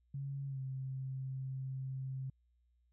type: tone with pitch glide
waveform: sine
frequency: 138.4 to 132.38 Hz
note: C#3 to C3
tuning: -2 to +21 cents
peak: -38 dBFS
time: 0.14-2.3 s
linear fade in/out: 5 ms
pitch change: -77 cents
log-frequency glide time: 0.47-0.6 s
effects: added 60 Hz sine -70 dBFS peak until 2.92 s